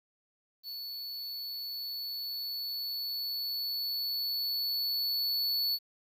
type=tone with level ramp; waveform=square; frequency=4435 Hz; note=C#8; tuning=in tune; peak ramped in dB=-39 to -28 dBFS; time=0.63-5.79 s; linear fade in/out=50 ms; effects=10-bit